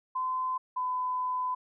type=tone pair in turn; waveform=sine; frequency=1025 / 1007.4 Hz; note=C6 / B5; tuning=-36 / +34 cents; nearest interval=unison; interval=30 cents; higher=first; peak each=-28 dBFS; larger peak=neither; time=0.15-0.58 / 0.76-1.55 s; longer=second; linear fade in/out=10 ms; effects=none